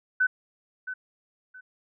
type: tone with echo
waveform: sine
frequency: 1509 Hz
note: F#6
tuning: 34 cents sharp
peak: -19 dBFS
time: 0.2-0.27 s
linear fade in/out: 10 ms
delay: 670 ms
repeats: 2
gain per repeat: -12 dB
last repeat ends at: 1.61 s
effects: none